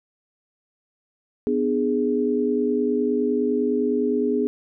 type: chord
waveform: sine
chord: G# diminished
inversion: first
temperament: just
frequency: 249.2 / 299 / 415.3 Hz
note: B3 / D4 / G#4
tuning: +16 / +31 / 0 cents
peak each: -23 / -26 / -22 dBFS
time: 1.47-4.47 s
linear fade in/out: 0 ms
effects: none